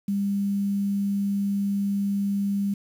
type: tone with quantisation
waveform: sine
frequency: 200 Hz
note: G3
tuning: 35 cents sharp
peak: -22 dBFS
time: 0.08-2.74 s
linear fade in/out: 5 ms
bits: 8
effects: none